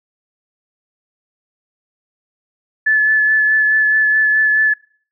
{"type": "tone with vibrato", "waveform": "sine", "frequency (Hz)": 1730, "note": "A6", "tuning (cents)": -30, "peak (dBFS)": -10, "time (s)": [2.86, 4.74], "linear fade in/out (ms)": 10, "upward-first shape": "sine", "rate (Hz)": 4.7, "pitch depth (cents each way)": 14, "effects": ["noise-tail reverb RT60 0.5 s tail -23 dB re dry"]}